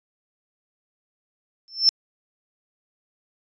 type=tone with exponential growth; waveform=sine; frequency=5340 Hz; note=E8; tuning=22 cents sharp; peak=-9 dBFS; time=1.68-1.89 s; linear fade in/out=0 ms; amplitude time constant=44 ms; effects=resampled to 16000 Hz